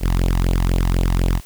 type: tone with flanger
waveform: sawtooth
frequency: 44 Hz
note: F1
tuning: 14 cents sharp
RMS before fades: -17 dBFS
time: 0-1.41 s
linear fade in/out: 50 ms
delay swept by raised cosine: 0.27 to 1.07 ms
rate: 4 Hz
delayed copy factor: +0.95
effects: white hiss -45 dBFS RMS until 1.45 s